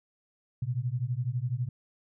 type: beating tone pair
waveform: sine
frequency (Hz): 117.7 / 129.7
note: A#2 / C3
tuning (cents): +17 / -15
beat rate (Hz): 12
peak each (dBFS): -31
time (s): 0.62-1.69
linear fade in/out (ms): 5
effects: none